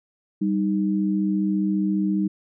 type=tone pair together; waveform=sine; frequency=195.3 / 310 Hz; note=G3 / D#4; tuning=-6 / -6 cents; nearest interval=minor sixth; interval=800 cents; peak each=-21 / -24 dBFS; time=0.41-2.28 s; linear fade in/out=10 ms; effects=none